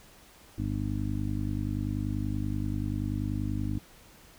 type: harmonic tone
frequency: 50.4 Hz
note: G1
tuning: 49 cents sharp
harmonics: 1 / 2 / 3 / 4 / 5 / 6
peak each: -35 / -32 / -40 / -38 / -36 / -37 dBFS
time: 0.58-3.79 s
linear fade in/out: 5 ms
effects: pink hiss -55 dBFS RMS until 4.38 s

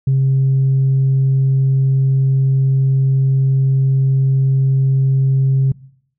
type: tone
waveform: sine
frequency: 134.2 Hz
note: C3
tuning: 44 cents sharp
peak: -9 dBFS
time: 0.07-5.72 s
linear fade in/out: 5 ms
effects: noise-tail reverb RT60 0.7 s tail -22 dB re dry + tanh soft clip ceiling -8 dBFS

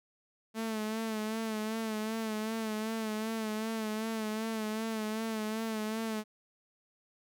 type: tone with vibrato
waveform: sawtooth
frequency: 219.4 Hz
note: A3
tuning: 5 cents flat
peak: -29 dBFS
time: 0.54-6.24 s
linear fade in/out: 50 ms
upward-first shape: sine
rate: 2.6 Hz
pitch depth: 45 cents each way
effects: none

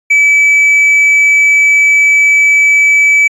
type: tone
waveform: triangle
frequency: 2298 Hz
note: D7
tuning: 38 cents flat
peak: -3 dBFS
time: 0.1-3.28 s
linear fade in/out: 10 ms
effects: resampled to 24000 Hz

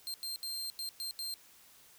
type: tone bursts at uneven times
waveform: sawtooth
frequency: 4173 Hz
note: C8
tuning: 5 cents flat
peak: -34 dBFS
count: 6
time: 0.07-0.14 / 0.23-0.36 / 0.43-0.7 / 0.79-0.89 / 1-1.11 / 1.19-1.34 s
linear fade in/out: 0 ms
effects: white hiss -60 dBFS RMS until 1.98 s

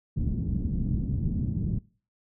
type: low-pass noise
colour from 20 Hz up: white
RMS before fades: -28 dBFS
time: 0.16-1.79 s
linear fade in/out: 10 ms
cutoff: 200 Hz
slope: 24 dB/octave
effects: noise-tail reverb RT60 0.4 s tail -22 dB re dry

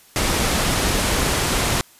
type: low-pass noise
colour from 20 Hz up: pink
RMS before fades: -20 dBFS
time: 0.16-1.81 s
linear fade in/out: 0 ms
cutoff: 12000 Hz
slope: 24 dB/octave
effects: white hiss -50 dBFS RMS until 1.99 s + resampled to 32000 Hz

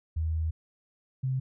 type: tone pair in turn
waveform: sine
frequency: 80 / 131.01 Hz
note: D#2 / C3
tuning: +49 / +3 cents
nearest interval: major sixth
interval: 854 cents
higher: second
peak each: -26 dBFS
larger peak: neither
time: 0.16-0.51 / 1.23-1.4 s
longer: first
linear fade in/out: 10 ms
effects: none

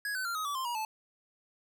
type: tone with pitch steps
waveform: square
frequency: 1665 / 1518 / 1384 / 1261.8 / 1150.4 / 1048.9 / 956.3 / 871.9 Hz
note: G#6 / F#6 / F6 / D#6 / D6 / C6 / A#5 / A5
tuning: +4 / +44 / -16 / +24 / -36 / +4 / +44 / -16 cents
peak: -33 dBFS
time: 0.05-0.85 s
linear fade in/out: 2 ms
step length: 100 ms
effects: none

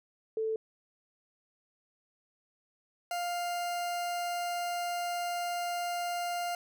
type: tone pair in turn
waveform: sine / 40% pulse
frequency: 441.4 / 700.7 Hz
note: A4 / F5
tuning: +5 / +6 cents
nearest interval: minor sixth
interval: 801 cents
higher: second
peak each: -29 / -31 dBFS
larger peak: first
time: 0.37-0.56 / 3.11-6.55 s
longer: second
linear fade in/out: 2 ms
effects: none

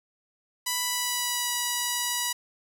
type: tone with pitch glide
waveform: 5% pulse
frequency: 989 to 972.6 Hz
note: B5 to B5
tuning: +2 to -27 cents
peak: -14 dBFS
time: 0.66-2.33 s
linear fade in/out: 10 ms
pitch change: -29 cents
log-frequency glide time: 0.81-1.53 s
effects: none

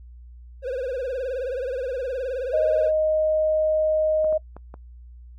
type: tone with vibrato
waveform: triangle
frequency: 514 Hz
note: C5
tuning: 31 cents flat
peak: -23 dBFS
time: 0.62-2.92 s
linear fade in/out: 50 ms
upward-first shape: triangle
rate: 19 Hz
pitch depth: 140 cents each way
type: tone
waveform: sine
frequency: 622.3 Hz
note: D#5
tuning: in tune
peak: -18 dBFS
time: 2.53-4.38 s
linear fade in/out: 10 ms
type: clicks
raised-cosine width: 1 ms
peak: -26 dBFS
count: 4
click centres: 4.245 / 4.326 / 4.566 / 4.741 s
effects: noise-tail reverb RT60 0.1 s tail -24 dB re dry + added 60 Hz sine -41 dBFS peak until 5.38 s

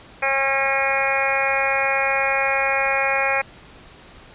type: harmonic tone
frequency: 271.6 Hz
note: C#4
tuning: 35 cents flat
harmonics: 2 / 3 / 4 / 5 / 6 / 7 / 8 / 9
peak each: -25 / -25 / -30 / -29 / -27 / -27 / -25 / -24 dBFS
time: 0.22-3.42 s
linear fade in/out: 10 ms
effects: pink hiss -45 dBFS RMS until 4.34 s + resampled to 8000 Hz

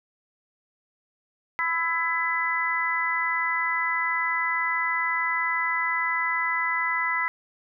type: harmonic tone with a mistuned harmonic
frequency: 333.7 Hz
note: E4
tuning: 21 cents sharp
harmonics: 3 / 4 / 5 / 6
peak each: -29 / -30 / -35 / -25 dBFS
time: 1.59-7.28 s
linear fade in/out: 0 ms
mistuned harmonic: 4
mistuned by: -16 cents
effects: none

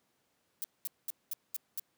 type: noise bursts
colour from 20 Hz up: violet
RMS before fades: -36 dBFS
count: 6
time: 0.62-1.796 s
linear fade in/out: 0 ms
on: 21 ms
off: 210 ms
effects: pink hiss -75 dBFS RMS until 1.97 s + high-pass 150 Hz 12 dB/octave

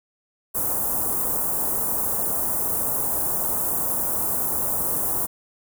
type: band-stop noise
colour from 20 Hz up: white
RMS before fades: -24 dBFS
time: 0.54-5.27 s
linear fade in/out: 20 ms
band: 1100 to 9400 Hz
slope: 24 dB/octave
effects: none

